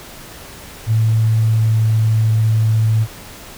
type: tone with pitch glide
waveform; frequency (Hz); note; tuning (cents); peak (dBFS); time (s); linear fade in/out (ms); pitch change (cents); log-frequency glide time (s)
sine; 111.2 to 110.43; A2 to A2; +19 to +7; -11; 0.86-3.07; 50; -12; 1.57-1.8
effects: pink hiss -36 dBFS RMS until 3.57 s